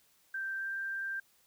sine tone with pitch glide, 1568 to 1578.9 Hz, G6 to G6, 0 to +12 cents, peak -34 dBFS, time 0.34-1.2 s, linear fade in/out 5 ms, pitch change +12 cents, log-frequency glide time 0.58-0.66 s, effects white hiss -68 dBFS RMS until 1.46 s

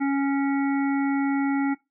harmonic tone, 277.2 Hz, C#4, in tune, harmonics 1 / 3 / 5 / 7 / 8, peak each -21 / -31 / -35 / -38 / -39 dBFS, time 0-1.75 s, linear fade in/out 20 ms, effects noise-tail reverb RT60 0.2 s tail -19 dB re dry

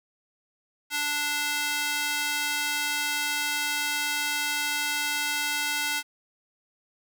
square tone with high-pass filter, 293.7 Hz, D4, in tune, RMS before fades -28 dBFS, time 0.9-6.03 s, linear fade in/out 50 ms, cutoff 1700 Hz, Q 0.88, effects none

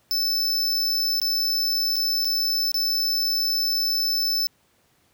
square tone with dropouts, 5274 Hz, E8, in tune, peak -21 dBFS, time 0.11-4.47 s, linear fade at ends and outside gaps 0 ms, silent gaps 1.2-1.216 / 1.959-1.965 / 2.247-2.253 / 2.717-2.743 s, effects pink hiss -63 dBFS RMS until 5.13 s + high-pass 80 Hz 12 dB/octave

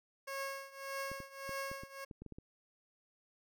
15% pulse tone with tremolo, 546 Hz, C#5, 26 cents flat, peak -31 dBFS, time 0.27-2.05 s, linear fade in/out 10 ms, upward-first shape triangle, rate 1.7 Hz, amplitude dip 90%
clicks, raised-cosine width 3 ms, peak -35 dBFS, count 10, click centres 1.116 / 1.203 / 1.493 / 1.715 / 1.835 / 2.112 / 2.22 / 2.263 / 2.323 / 2.385 s
effects none

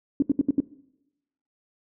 sine tone bursts, 280.5 Hz, C#4, 21 cents sharp, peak -16 dBFS, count 5, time 0.2-0.603 s, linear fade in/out 2 ms, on 23 ms, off 72 ms, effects noise-tail reverb RT60 0.9 s tail -20 dB re dry

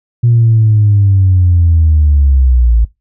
sine linear sweep, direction down, 120 to 54.6 Hz, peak -4 dBFS, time 0.23-2.85 s, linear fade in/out 10 ms, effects noise-tail reverb RT60 0.2 s tail -22 dB re dry + tanh soft clip ceiling -1 dBFS

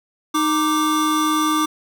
square tone pair together, 309.6 / 1177.4 Hz, D#4 / D6, -9 / +4 cents, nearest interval octave + major seventh, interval 2313 cents, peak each -20 dBFS, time 0.34-1.66 s, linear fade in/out 10 ms, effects none

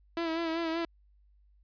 sawtooth tone with vibrato, 329.6 Hz, E4, in tune, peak -26 dBFS, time 0.17-0.85 s, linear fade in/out 2 ms, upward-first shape sine, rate 5.2 Hz, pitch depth 44 cents each way, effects added 50 Hz sine -60 dBFS peak until 1.63 s + resampled to 11025 Hz

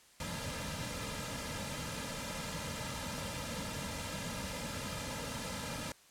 pink noise with comb filter, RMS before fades -40 dBFS, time 0.2-5.92 s, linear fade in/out 2 ms, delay 2.7 ms, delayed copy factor -0.8, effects white hiss -62 dBFS RMS until 6.1 s + low-pass 10000 Hz 12 dB/octave

